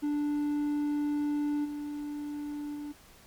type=tone with level steps; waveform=triangle; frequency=293.7 Hz; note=D4; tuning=in tune; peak=-25 / -32 / -34 dBFS; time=0.02-2.93 s; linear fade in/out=20 ms; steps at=1.64 / 2.74 s; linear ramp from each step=20 ms; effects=pink hiss -56 dBFS RMS until 3.26 s + MP3 96 kbps